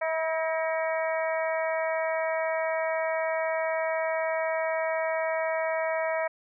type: harmonic tone with a mistuned harmonic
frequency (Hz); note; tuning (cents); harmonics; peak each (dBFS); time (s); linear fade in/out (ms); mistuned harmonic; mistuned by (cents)
322; E4; -41; 2 / 3 / 4 / 5 / 6 / 7; -27 / -34 / -38 / -39 / -36 / -37; 0.01-6.28; 10; 6; -38
effects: none